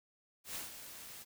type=noise with ADSR envelope; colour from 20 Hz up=white; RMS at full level=-41 dBFS; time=0.44-1.25 s; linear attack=110 ms; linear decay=150 ms; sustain=-9 dB; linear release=34 ms; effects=none